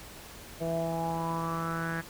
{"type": "tone with low-pass filter sweep", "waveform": "sawtooth", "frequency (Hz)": 165.2, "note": "E3", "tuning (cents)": 4, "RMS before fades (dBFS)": -32, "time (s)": [0.6, 2.02], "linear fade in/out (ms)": 20, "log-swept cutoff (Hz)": [590, 1700], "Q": 7.2, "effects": ["pink hiss -47 dBFS RMS until 2.09 s"]}